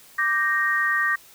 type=chord; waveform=sine; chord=G minor; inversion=second; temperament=equal; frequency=1174.7 / 1568 / 1864.7 Hz; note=D6 / G6 / Bb6; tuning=0 / 0 / 0 cents; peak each=-26 / -26 / -21 dBFS; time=0.18-1.16 s; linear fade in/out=10 ms; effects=white hiss -50 dBFS RMS until 1.34 s